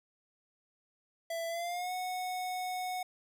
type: tone with pitch glide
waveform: square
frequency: 666 to 734.7 Hz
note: E5 to F#5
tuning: +18 to -12 cents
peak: -35 dBFS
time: 1.3-3.03 s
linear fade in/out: 5 ms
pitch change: +170 cents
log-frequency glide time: 1.48-1.92 s
effects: none